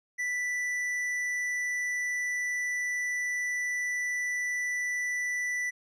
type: tone with tanh clipping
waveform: sine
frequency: 1975.5 Hz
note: B6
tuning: in tune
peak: -30 dBFS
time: 0.18-5.71 s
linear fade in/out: 20 ms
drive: 9 dB
effects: none